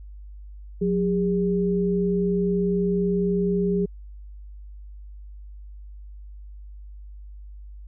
sine tone pair together, 181.81 / 405.8 Hz, F#3 / G#4, -30 / -40 cents, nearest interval octave + major second, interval 1390 cents, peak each -22 / -23 dBFS, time 0.81-3.86 s, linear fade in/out 10 ms, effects added 50 Hz sine -38 dBFS peak until 7.87 s

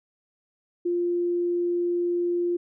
sine tone, 349.2 Hz, F4, in tune, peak -22 dBFS, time 0.85-2.57 s, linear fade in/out 10 ms, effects none

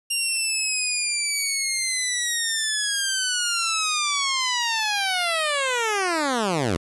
10% pulse linear sweep, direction down, 2796 to 75.3 Hz, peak -13 dBFS, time 0.1-6.77 s, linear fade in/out 10 ms, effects resampled to 24000 Hz + 9-bit

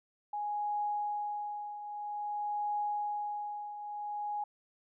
sine tone with tremolo, 830.6 Hz, G#5, in tune, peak -30 dBFS, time 0.33-4.44 s, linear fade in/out 5 ms, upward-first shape triangle, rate 0.51 Hz, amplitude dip 70%, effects none

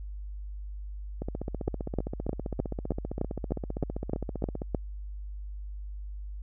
two click trains, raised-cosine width 2 ms, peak -20 / -14 dBFS, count 53 / 11, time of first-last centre 1.22-4.619 / 1.68-4.747 s, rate 15.3 / 3.26 Hz, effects added 50 Hz sine -36 dBFS peak until 6.42 s

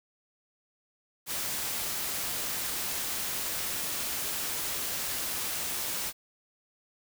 white noise, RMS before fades -33 dBFS, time 1.26-6.13 s, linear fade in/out 50 ms, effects none

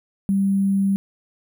sine tone with sample-and-hold, 196 Hz, G3, in tune, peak -16 dBFS, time 0.29-0.96 s, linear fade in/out 0 ms, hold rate 11025 Hz, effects none

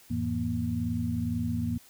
sine tone cluster, 86.9 / 109 / 166.2 / 237.3 Hz, F2 / A2 / E3 / A#3, -8 / -16 / +15 / +31 cents, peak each -34 / -33 / -36 / -30 dBFS, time 0.1-1.78 s, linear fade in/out 10 ms, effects white hiss -56 dBFS RMS until 1.89 s

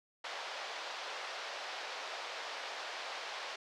pink band-pass noise, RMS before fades -43 dBFS, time 0.24-3.56 s, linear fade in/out 5 ms, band 550 to 5100 Hz, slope 24 dB/octave, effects none

